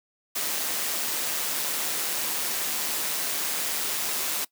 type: noise with amplitude modulation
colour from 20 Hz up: white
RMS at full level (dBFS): -27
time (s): 0.35-4.45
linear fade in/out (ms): 10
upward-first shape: sine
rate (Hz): 152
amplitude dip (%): 30
effects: noise-tail reverb RT60 0.1 s tail -21 dB re dry + high-pass 200 Hz 12 dB/octave